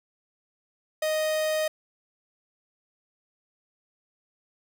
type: tone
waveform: 45% pulse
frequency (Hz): 622.3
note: D#5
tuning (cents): 0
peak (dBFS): -24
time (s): 1.02-1.68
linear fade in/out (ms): 5
effects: none